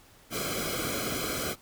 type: noise with comb filter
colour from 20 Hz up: pink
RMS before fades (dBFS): -32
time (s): 0.3-1.56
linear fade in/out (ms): 50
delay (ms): 1.1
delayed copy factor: -1
effects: pink hiss -57 dBFS RMS until 1.61 s